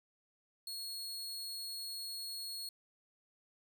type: tone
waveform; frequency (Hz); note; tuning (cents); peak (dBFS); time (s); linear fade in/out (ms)
sawtooth; 4322; C#8; -45; -38; 0.67-2.69; 2
effects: 11-bit